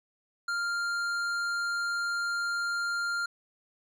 sine tone with hard clipping, 1396.9 Hz, F6, in tune, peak -30 dBFS, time 0.48-3.26 s, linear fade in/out 5 ms, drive 10 dB, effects none

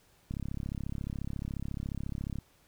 click train, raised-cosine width 5 ms, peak -24 dBFS, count 72, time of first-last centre 0.31-2.386 s, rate 34.2 Hz, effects pink hiss -65 dBFS RMS until 2.67 s

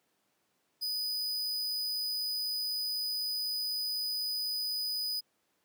45% pulse tone, 4978 Hz, D#8, in tune, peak -31 dBFS, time 0.81-5.21 s, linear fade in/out 20 ms, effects pink hiss -75 dBFS RMS until 5.64 s + high-pass 200 Hz 12 dB/octave

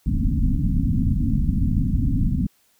pink low-pass noise, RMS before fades -20 dBFS, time 0.06-2.47 s, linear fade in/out 5 ms, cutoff 280 Hz, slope 96 dB/octave, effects white hiss -62 dBFS RMS until 2.79 s

